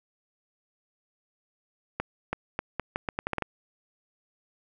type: accelerating click train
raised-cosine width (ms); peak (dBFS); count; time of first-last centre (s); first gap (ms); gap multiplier
0.5; -13; 11; 2-3.423; 330; 0.79
effects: none